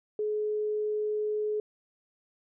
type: tone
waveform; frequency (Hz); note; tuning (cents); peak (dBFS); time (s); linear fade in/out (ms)
sine; 424.1; G#4; +36; -27; 0.19-1.6; 2
effects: none